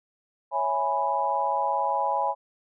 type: chord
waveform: sine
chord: C# minor seventh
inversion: none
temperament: equal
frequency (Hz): 554.4 / 659.3 / 830.6 / 987.8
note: C#5 / E5 / G#5 / B5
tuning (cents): 0 / 0 / 0 / 0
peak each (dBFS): -31 / -32 / -26 / -27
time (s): 0.51-2.35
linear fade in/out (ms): 50
effects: none